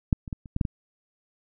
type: clicks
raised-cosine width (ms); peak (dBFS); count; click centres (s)
5; -7 / -25 / -18 / -30 / -15 / -8 / -15; 7; 0.128 / 0.278 / 0.328 / 0.458 / 0.564 / 0.612 / 0.652
effects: none